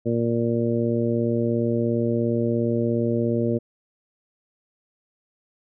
harmonic tone, 117.1 Hz, A#2, 8 cents sharp, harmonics 1 / 2 / 3 / 4 / 5, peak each -26 / -24 / -26 / -27 / -30 dBFS, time 0.05-3.59 s, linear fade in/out 20 ms, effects none

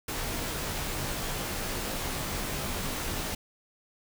pink noise with comb filter, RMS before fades -33 dBFS, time 0.08-3.35 s, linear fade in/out 5 ms, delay 18 ms, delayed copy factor -0.55, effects none

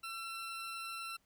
20% pulse tone, 1348 Hz, E6, 38 cents sharp, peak -36 dBFS, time 0.03-1.17 s, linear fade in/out 10 ms, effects pink hiss -75 dBFS RMS until 1.25 s

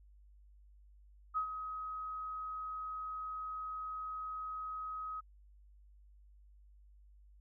sine tone with ADSR envelope, 1267 Hz, D#6, 31 cents sharp, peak -30 dBFS, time 1.34-5.21 s, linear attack 30 ms, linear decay 92 ms, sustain -9 dB, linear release 16 ms, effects added 50 Hz sine -58 dBFS peak until 7.4 s

